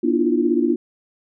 sine tone cluster, 242.9 / 297.9 / 335 / 351.3 Hz, B3 / D4 / E4 / F4, -29 / +25 / +28 / +10 cents, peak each -21 dBFS, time 0.03-0.76 s, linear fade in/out 10 ms, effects none

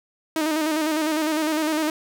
sawtooth tone with vibrato, 310.8 Hz, D#4, 2 cents flat, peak -17 dBFS, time 0.36-1.9 s, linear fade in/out 2 ms, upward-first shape square, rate 9.9 Hz, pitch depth 46 cents each way, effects none

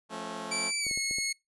10% pulse chord, F augmented, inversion none, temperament just, 174.61 / 218.3 / 272.8 Hz, F3 / A3 / C#4, 0 / -13 / -28 cents, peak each -35 / -31 / -34 dBFS, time 0.09-0.72 s, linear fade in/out 50 ms
15% pulse tone with pitch glide, 2322 to 2179 Hz, D7 to C#7, -20 to -30 cents, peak -22 dBFS, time 0.51-1.33 s, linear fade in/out 10 ms, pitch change -110 cents, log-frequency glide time 0.8-0.92 s
clicks, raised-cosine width 2 ms, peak -30 dBFS, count 5, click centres 0.867 / 0.912 / 0.975 / 1.111 / 1.185 s
effects noise-tail reverb RT60 0.2 s tail -26 dB re dry + resampled to 24000 Hz

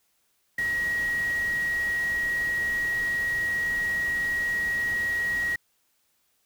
sine tone in noise, 1900 Hz, A#6, 33 cents sharp, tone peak -24 dBFS, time 0.58-5.56 s, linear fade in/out 5 ms, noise pink, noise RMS -41 dBFS, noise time 0.58-5.56 s, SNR +14 dB, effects white hiss -70 dBFS RMS until 6.45 s

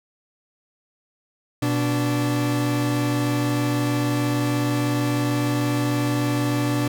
40% pulse tone pair together, 122.77 / 292 Hz, B2 / D4, -10 / -10 cents, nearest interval octave + minor third, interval 1500 cents, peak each -22 dBFS, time 1.62-6.88 s, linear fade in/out 5 ms, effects none

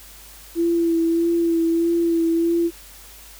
sine tone with vibrato, 334.9 Hz, E4, 27 cents sharp, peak -16 dBFS, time 0.55-2.71 s, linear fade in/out 50 ms, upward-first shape sine, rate 1.6 Hz, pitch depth 24 cents each way, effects added 50 Hz sine -47 dBFS peak until 3.39 s + white hiss -44 dBFS RMS until 3.39 s

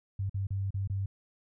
sine tone with dropouts, 97.8 Hz, G2, 4 cents flat, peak -29 dBFS, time 0.19-1.06 s, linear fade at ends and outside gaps 5 ms, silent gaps 0.296-0.343 / 0.47-0.505 / 0.706-0.742 / 0.875-0.898 s, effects none

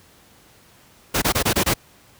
pink noise bursts, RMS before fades -18 dBFS, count 6, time 1.14-1.74 s, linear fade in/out 10 ms, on 80 ms, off 24 ms, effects pink hiss -52 dBFS RMS until 2.19 s + high-pass 60 Hz 12 dB/octave

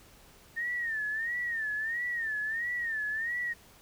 sine tone with vibrato, 1822 Hz, A#6, 40 cents flat, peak -30 dBFS, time 0.56-3.54 s, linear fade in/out 20 ms, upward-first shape sine, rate 1.5 Hz, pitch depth 120 cents each way, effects pink hiss -57 dBFS RMS until 3.81 s

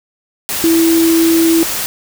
sine tone in noise, 329.6 Hz, E4, in tune, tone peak -8 dBFS, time 0.64-1.63 s, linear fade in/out 0 ms, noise white, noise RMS -19 dBFS, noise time 0.49-1.86 s, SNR +8 dB, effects none

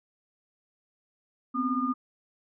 sine tone cluster, 248.3 / 264.9 / 1215 Hz, B3 / C4 / D#6, +9 / +22 / -42 cents, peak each -30 / -30 / -29 dBFS, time 1.54-1.94 s, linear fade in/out 20 ms, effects none

